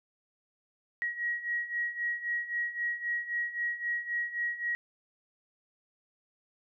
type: beating tone pair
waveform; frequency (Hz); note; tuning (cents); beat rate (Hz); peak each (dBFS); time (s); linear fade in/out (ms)
sine; 1900 / 1903.8; A#6 / A#6; +33 / +36; 3.8; -36 / -32; 1.02-4.75; 0
effects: none